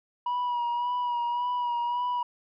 sine tone with vibrato, 968 Hz, B5, 35 cents flat, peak -23 dBFS, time 0.26-2.23 s, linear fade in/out 5 ms, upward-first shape sine, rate 1.8 Hz, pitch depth 30 cents each way, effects tanh soft clip ceiling -25 dBFS

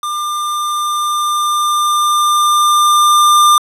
square tone with level ramp, 1198 Hz, D6, 34 cents sharp, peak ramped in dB -18 to -6 dBFS, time 0.03-3.58 s, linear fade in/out 2 ms, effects resampled to 32000 Hz + 7-bit

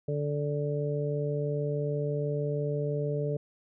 harmonic tone, 146.2 Hz, D3, 7 cents flat, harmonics 1 / 2 / 3 / 4, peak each -30 / -41 / -32 / -36 dBFS, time 0.08-3.37 s, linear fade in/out 5 ms, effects none

